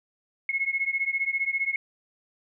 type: beating tone pair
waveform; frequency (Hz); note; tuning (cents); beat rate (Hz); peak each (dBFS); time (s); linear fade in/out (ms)
sine; 2171 / 2186; C#7 / C#7; -37 / -25; 15; -27 / -28; 0.49-1.76; 2
effects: none